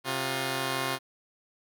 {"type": "tone pair together", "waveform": "5% pulse", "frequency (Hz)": [133.1, 355.3], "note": ["C3", "F4"], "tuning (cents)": [30, 30], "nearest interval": "octave + perfect fourth", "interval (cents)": 1700, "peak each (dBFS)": -20, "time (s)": [0.04, 0.99], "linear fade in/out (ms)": 50, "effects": []}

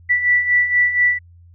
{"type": "beating tone pair", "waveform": "sine", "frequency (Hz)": [1961, 1965.2], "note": ["B6", "B6"], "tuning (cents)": [-13, -9], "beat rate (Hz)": 4.2, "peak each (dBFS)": [-20, -14], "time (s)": [0.09, 1.19], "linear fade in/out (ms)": 20, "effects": ["added 86 Hz sine -43 dBFS peak until 1.54 s"]}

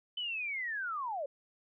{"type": "linear sweep", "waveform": "sine", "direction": "down", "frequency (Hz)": [3048, 530], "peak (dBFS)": -34, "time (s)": [0.17, 1.26], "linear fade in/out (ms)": 5, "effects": []}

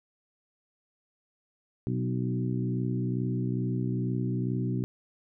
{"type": "harmonic tone with a mistuned harmonic", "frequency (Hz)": 62.3, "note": "B1", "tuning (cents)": 16, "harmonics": [2, 3, 4, 5, 6], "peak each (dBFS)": [-29, -33, -35, -37, -39], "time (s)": [1.87, 4.84], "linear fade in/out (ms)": 0, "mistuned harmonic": 4, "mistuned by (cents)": 21, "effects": []}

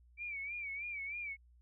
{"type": "tone with vibrato", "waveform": "sine", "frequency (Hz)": 2308, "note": "D7", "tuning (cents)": -31, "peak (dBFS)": -39, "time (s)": [0.17, 1.37], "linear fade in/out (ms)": 50, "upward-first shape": "sine", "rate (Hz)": 3.2, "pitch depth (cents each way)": 91, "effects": ["added 60 Hz sine -61 dBFS peak until 1.61 s"]}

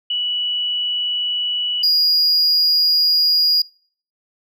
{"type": "tone pair in turn", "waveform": ["sine", "triangle"], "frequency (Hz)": [2947, 4868], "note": ["F#7", "D#8"], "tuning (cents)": [-8, -39], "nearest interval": "major sixth", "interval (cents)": 869, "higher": "second", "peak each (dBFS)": [-18, -11], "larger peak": "second", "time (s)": [[0.1, 1.83], [1.83, 3.62]], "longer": "second", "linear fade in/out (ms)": 5, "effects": ["noise-tail reverb RT60 0.5 s tail -24 dB re dry"]}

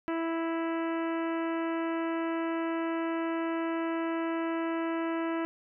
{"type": "harmonic tone", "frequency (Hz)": 329.6, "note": "E4", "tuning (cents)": 0, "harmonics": [1, 2, 3, 4, 5, 6, 7, 8, 9], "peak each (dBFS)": [-30, -37, -39, -41, -44, -46, -50, -50, -54], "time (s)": [0.08, 5.45], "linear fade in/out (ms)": 0, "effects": []}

